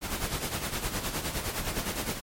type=noise with tremolo; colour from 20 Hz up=pink; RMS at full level=-30 dBFS; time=0.01-2.21 s; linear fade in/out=50 ms; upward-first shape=sine; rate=9.7 Hz; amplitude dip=60%; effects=MP3 64 kbps